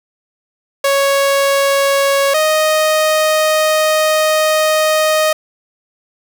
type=tone pair in turn; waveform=sawtooth; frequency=554.4 / 622.3 Hz; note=C#5 / D#5; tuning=0 / 0 cents; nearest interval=major second; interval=200 cents; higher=second; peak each=-7 dBFS; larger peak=neither; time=0.84-2.34 / 2.34-5.33 s; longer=second; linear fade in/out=5 ms; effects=none